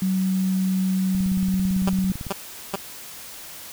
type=tone; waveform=sine; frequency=188.1 Hz; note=F#3; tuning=29 cents sharp; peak=-19 dBFS; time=0.02-2.12 s; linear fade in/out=2 ms
type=click train; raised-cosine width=5 ms; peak=-20 dBFS; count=21; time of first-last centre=1.15-2.267 s; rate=17.9 Hz
type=tone bursts; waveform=10% pulse; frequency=196 Hz; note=G3; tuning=in tune; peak=-14 dBFS; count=3; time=1.87-2.756 s; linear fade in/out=2 ms; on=22 ms; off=410 ms
effects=white hiss -39 dBFS RMS until 3.72 s